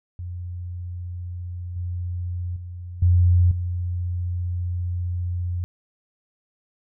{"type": "tone with level steps", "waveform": "sine", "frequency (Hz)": 88.5, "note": "F2", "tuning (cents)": 23, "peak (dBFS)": [-29, -25, -32, -13, -23], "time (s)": [0.19, 5.64], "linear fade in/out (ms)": 0, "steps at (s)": [1.76, 2.56, 3.02, 3.51], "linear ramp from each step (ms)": 5, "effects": []}